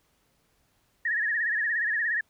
sine tone with vibrato, 1783 Hz, A6, 22 cents sharp, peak -24 dBFS, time 1.05-2.21 s, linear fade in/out 5 ms, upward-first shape sine, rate 17 Hz, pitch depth 110 cents each way, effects pink hiss -69 dBFS RMS until 2.29 s

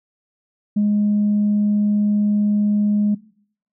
sine tone, 207.7 Hz, G#3, in tune, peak -13 dBFS, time 0.76-3.15 s, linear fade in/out 10 ms, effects noise-tail reverb RT60 0.6 s tail -21 dB re dry + tanh soft clip ceiling -11 dBFS

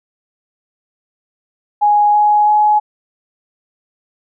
sine tone with pitch steps, 830.6 / 836.9 / 843.2 Hz, G#5 / G#5 / G#5, 0 / +13 / +26 cents, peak -8 dBFS, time 1.81-2.8 s, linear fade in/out 20 ms, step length 330 ms, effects none

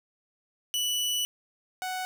sawtooth tone pair in turn, 2960 / 742.4 Hz, F#7 / F#5, 0 / +6 cents, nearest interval 2 octaves, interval 2394 cents, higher first, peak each -23 / -27 dBFS, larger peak first, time 0.74-1.25 / 1.82-2.05 s, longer first, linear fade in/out 0 ms, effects none

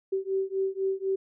sine beating tone pair, 383.3 / 387.3 Hz, G4 / G4, -39 / -21 cents, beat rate 4 Hz, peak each -29 dBFS, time 0.12-1.16 s, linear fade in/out 10 ms, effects none

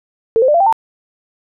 sine tone with pitch steps, 450.7 / 517.7 / 594.7 / 683.1 / 784.7 / 901.4 Hz, A4 / C5 / D5 / F5 / G5 / A5, +42 / -18 / +22 / -38 / +2 / +42 cents, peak -8 dBFS, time 0.36-0.726 s, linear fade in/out 0 ms, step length 61 ms, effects none

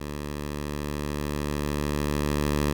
10% pulse tone with level ramp, 73.42 Hz, D2, in tune, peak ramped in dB -24 to -14 dBFS, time 0-2.73 s, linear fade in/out 10 ms, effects none

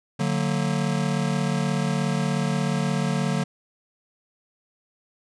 square chord, D augmented, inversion none, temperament just, 146.83 / 183.54 / 229.4 Hz, D3 / F#3 / A#3, 0 / -14 / -28 cents, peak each -26 / -27 / -29 dBFS, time 0.19-3.44 s, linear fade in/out 10 ms, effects resampled to 22050 Hz

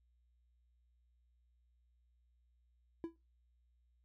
triangle tone with exponential decay, 332.5 Hz, E4, 15 cents sharp, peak -33 dBFS, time 3.04-3.16 s, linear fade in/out 0 ms, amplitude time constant 25 ms, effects noise-tail reverb RT60 0.3 s tail -26 dB re dry + added 60 Hz sine -70 dBFS peak until 4.04 s

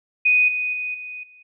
sine tone with level steps, 2489 Hz, D#7, in tune, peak -13 / -21 / -24 / -31 / -46 dBFS, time 0.25-1.43 s, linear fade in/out 10 ms, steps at 0.48 / 0.73 / 0.94 / 1.23 s, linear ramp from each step 5 ms, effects none

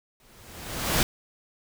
pink noise with exponential growth, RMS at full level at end -20 dBFS, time 0.2-1.03 s, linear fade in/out 1 ms, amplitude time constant 180 ms, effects none

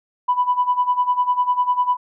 sine tone with tremolo, 990 Hz, B5, 4 cents sharp, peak -12 dBFS, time 0.28-1.97 s, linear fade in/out 10 ms, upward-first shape sine, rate 10 Hz, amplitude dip 80%, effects tanh soft clip ceiling -8 dBFS

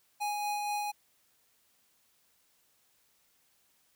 square tone with tremolo, 829 Hz, G#5, 3 cents flat, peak -31 dBFS, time 0.2-0.92 s, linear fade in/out 20 ms, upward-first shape sine, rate 4.2 Hz, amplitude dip 25%, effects white hiss -70 dBFS RMS until 3.95 s

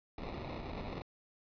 pink noise with sample-and-hold, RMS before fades -42 dBFS, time 0.18-1.02 s, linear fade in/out 2 ms, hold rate 1575 Hz, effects resampled to 11025 Hz

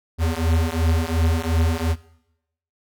square beating tone pair, 80.4 / 83.2 Hz, E2 / E2, -43 / +17 cents, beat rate 2.8 Hz, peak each -22 dBFS, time 0.18-1.96 s, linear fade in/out 50 ms, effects noise-tail reverb RT60 0.8 s tail -19 dB re dry

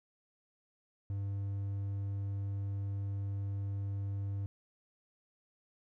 triangle tone, 99.4 Hz, G2, 25 cents sharp, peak -32 dBFS, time 1.1-4.46 s, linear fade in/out 0 ms, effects none

